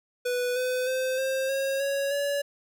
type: tone with pitch steps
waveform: square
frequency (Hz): 493.3 / 505.1 / 517.2 / 529.6 / 542.3 / 555.3 / 568.6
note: B4 / B4 / C5 / C5 / C#5 / C#5 / C#5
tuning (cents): -2 / +39 / -20 / +21 / -38 / +3 / +44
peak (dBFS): -26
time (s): 0.25-2.42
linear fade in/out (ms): 10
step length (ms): 310
effects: none